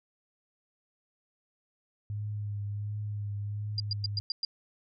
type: tone with vibrato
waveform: sine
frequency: 103.5 Hz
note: G#2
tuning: 5 cents flat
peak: -32 dBFS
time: 2.1-4.2 s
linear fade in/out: 0 ms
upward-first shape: triangle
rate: 1.4 Hz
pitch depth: 29 cents each way
type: tone bursts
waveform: sine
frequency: 4799 Hz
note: D8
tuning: 37 cents sharp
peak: -28 dBFS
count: 6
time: 3.78-4.45 s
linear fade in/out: 2 ms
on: 20 ms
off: 110 ms
effects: none